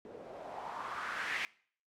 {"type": "noise with low-pass filter sweep", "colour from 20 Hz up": "blue", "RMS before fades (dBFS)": -41, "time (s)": [0.05, 1.45], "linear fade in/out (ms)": 0, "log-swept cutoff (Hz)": [410, 2200], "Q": 3.2, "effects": ["noise-tail reverb RT60 0.5 s tail -22 dB re dry"]}